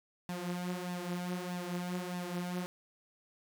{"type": "tone with flanger", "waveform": "sawtooth", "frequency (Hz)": 178.3, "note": "F3", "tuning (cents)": 36, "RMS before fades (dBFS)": -38, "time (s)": [0.29, 2.66], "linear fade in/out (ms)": 0, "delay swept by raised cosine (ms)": [1.1, 7], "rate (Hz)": 1.6, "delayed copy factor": 0.65, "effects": []}